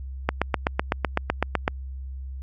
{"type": "click train", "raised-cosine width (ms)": 0.5, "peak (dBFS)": -5, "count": 12, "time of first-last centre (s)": [0.29, 1.679], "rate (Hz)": 7.92, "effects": ["added 66 Hz sine -32 dBFS peak until 2.42 s", "AAC 64 kbps"]}